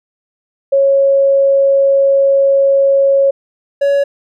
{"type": "tone pair in turn", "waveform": ["sine", "triangle"], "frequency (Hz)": [550, 561.9], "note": ["C#5", "C#5"], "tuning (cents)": [-14, 23], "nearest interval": "unison", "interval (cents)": 37, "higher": "second", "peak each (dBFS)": -7, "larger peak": "neither", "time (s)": [[0.72, 3.31], [3.81, 4.04]], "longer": "first", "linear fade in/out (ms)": 10, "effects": []}